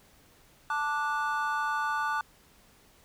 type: chord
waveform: triangle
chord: D major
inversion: second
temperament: just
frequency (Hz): 881 / 1174.7 / 1468.3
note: A5 / D6 / F#6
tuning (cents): +2 / 0 / -14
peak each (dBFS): -30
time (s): 0.7-2.21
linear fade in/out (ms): 2
effects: pink hiss -60 dBFS RMS until 3.04 s